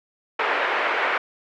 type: band-pass noise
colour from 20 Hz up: white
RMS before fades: -23 dBFS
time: 0.39-1.18 s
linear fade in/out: 5 ms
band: 390 to 2200 Hz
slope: 24 dB/octave
effects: none